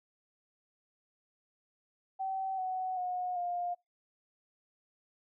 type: tone with pitch steps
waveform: sine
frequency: 767 / 746 / 725.6 / 705.8 Hz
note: G5 / F#5 / F#5 / F5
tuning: -38 / +14 / -34 / +18 cents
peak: -32 dBFS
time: 2.19-3.75 s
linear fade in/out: 20 ms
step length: 390 ms
effects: noise-tail reverb RT60 0.2 s tail -25 dB re dry